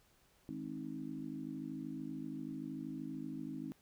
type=harmonic tone with a mistuned harmonic; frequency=53 Hz; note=G#1; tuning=36 cents sharp; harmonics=3 / 4 / 5 / 6; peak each=-49 / -48 / -44 / -46 dBFS; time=0.49-3.72 s; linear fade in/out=0 ms; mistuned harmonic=6; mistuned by=-28 cents; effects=pink hiss -70 dBFS RMS until 3.81 s